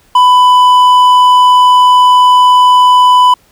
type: tone with hard clipping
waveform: triangle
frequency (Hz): 997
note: B5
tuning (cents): +16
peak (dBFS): -4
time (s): 0.15-3.34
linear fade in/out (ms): 5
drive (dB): 9
effects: pink hiss -49 dBFS RMS until 3.51 s